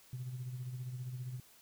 sine tone with tremolo, 126.2 Hz, B2, 38 cents sharp, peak -36 dBFS, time 0.13-1.4 s, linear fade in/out 2 ms, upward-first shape sine, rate 15 Hz, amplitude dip 55%, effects tanh soft clip ceiling -34 dBFS + white hiss -62 dBFS RMS until 1.61 s

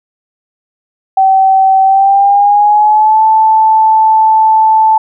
sine tone with pitch glide, 768 to 877.1 Hz, G5 to A5, -36 to -6 cents, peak -4 dBFS, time 1.17-4.98 s, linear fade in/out 5 ms, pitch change +230 cents, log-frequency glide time 1.83-3.23 s, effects none

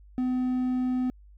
triangle tone, 253.3 Hz, B3, 44 cents sharp, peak -22 dBFS, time 0.18-1.1 s, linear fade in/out 0 ms, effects added 50 Hz sine -49 dBFS peak until 1.37 s

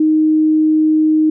sine tone, 311.1 Hz, D#4, in tune, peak -9 dBFS, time 0-1.3 s, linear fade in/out 5 ms, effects none

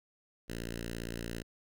5% pulse tone with notch filter, 57.6 Hz, A#1, 20 cents flat, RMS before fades -40 dBFS, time 0.48-1.43 s, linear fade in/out 20 ms, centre 780 Hz, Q 0.76, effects none

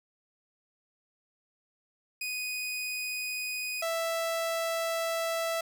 sawtooth tone pair in turn, 2489 / 660.7 Hz, D#7 / E5, 0 / +4 cents, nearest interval octave + major seventh, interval 2296 cents, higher first, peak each -29 / -25 dBFS, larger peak second, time 2.21-3.82 / 3.82-5.61 s, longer second, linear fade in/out 5 ms, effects none

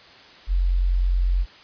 sine tone, 44.8 Hz, F1, 45 cents sharp, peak -17 dBFS, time 0.47-1.46 s, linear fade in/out 50 ms, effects white hiss -47 dBFS RMS until 1.63 s + resampled to 11025 Hz

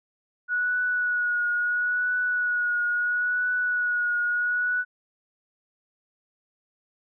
sine tone with vibrato, 1462 Hz, F#6, 21 cents flat, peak -22 dBFS, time 0.48-4.85 s, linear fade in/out 50 ms, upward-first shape triangle, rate 0.74 Hz, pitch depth 27 cents each way, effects none

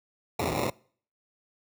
violet noise with sample-and-hold, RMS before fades -28 dBFS, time 0.39-0.7 s, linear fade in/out 5 ms, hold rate 1575 Hz, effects noise-tail reverb RT60 0.5 s tail -24 dB re dry + high-pass 80 Hz 12 dB/octave

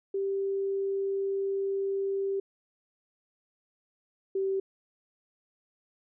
sine tone pair in turn, 392 / 386.6 Hz, G4 / G4, 0 / -24 cents, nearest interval unison, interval 24 cents, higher first, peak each -27 / -26 dBFS, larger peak second, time 0.14-2.4 / 4.35-4.6 s, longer first, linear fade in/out 5 ms, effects none

